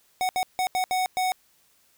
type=tone bursts at uneven times; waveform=square; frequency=742 Hz; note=F#5; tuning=5 cents sharp; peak=-23 dBFS; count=6; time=0.21-0.29 / 0.36-0.43 / 0.59-0.67 / 0.75-0.84 / 0.91-1.06 / 1.17-1.32 s; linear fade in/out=0 ms; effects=white hiss -63 dBFS RMS until 1.97 s